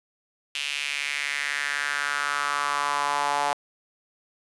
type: tone with high-pass filter sweep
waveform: sawtooth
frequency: 143.9 Hz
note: D3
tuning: 35 cents flat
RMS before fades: -27 dBFS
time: 0.55-3.53 s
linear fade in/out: 0 ms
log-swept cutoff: 2800 to 800 Hz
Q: 3.6
effects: resampled to 24000 Hz